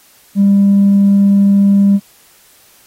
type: tone with tanh clipping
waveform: triangle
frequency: 199.2 Hz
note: G3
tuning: 28 cents sharp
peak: -6 dBFS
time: 0.35-2 s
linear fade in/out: 50 ms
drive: 5 dB
effects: white hiss -47 dBFS RMS until 2.86 s + AAC 48 kbps